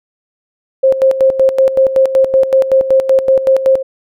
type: tone with tremolo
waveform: sine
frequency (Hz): 531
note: C5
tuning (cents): +25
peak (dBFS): -5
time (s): 0.83-3.83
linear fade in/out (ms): 10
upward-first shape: square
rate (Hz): 5.3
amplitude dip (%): 70
effects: none